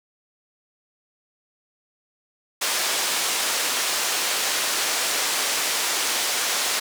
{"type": "band-pass noise", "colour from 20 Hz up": "white", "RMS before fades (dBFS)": -24, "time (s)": [2.61, 6.8], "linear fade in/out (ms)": 10, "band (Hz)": [390, 7700], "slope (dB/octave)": 12, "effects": []}